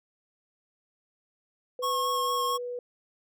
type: tone with pitch glide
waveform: sine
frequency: 500 to 489.4 Hz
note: B4 to B4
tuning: +21 to -16 cents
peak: -32 dBFS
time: 1.79-2.79 s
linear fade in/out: 2 ms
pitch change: -37 cents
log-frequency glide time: 2-2.42 s
type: tone with vibrato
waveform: square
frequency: 1089 Hz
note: C#6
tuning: 31 cents flat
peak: -27 dBFS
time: 1.82-2.58 s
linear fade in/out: 20 ms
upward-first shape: sine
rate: 4.4 Hz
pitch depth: 17 cents each way
effects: none